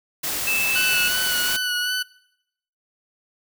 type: noise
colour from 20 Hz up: white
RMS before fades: -26 dBFS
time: 0.23-1.57 s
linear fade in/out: 10 ms
type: tone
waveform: sine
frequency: 2632 Hz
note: E7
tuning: 3 cents flat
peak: -20 dBFS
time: 0.47-1.08 s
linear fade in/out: 5 ms
type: tone with vibrato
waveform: 20% pulse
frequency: 1480 Hz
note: F#6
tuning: in tune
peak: -17 dBFS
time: 0.75-2.03 s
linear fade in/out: 10 ms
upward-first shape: sine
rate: 2.7 Hz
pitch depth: 24 cents each way
effects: noise-tail reverb RT60 0.8 s tail -23 dB re dry